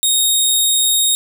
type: tone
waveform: 15% pulse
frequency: 3729 Hz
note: A#7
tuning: in tune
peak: -5 dBFS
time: 0.03-1.15 s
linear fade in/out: 0 ms
effects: none